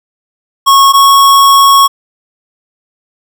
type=tone pair in turn; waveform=square; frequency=1097 / 1104 Hz; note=C#6 / C#6; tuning=-18 / -7 cents; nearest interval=unison; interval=11 cents; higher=second; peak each=-3 dBFS; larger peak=neither; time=0.66-0.93 / 0.93-1.88 s; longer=second; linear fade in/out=20 ms; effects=none